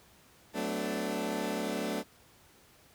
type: chord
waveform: 20% pulse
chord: B minor seventh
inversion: second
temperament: equal with one note detuned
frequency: 185 / 220 / 251.7 / 293.7 Hz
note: F#3 / A3 / B3 / D4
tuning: 0 / 0 / +33 / 0 cents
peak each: -34 / -31 / -34 / -32 dBFS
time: 0.53-2.04 s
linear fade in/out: 50 ms
effects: pink hiss -60 dBFS RMS until 2.94 s + high-pass 60 Hz 12 dB/octave